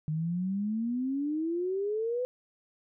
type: exponential sweep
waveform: sine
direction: up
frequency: 151.3 to 507 Hz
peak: -28 dBFS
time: 0.08-2.25 s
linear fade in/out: 0 ms
effects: none